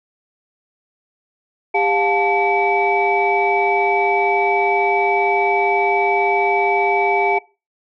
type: tone cluster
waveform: sine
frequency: 400.3 / 709 / 876 / 2289 Hz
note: G4 / F5 / A5 / D7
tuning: +36 / +26 / -8 / -45 cents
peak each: -19 dBFS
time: 1.74-7.39 s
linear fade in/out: 10 ms
effects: noise-tail reverb RT60 0.3 s tail -22 dB re dry + tanh soft clip ceiling -5 dBFS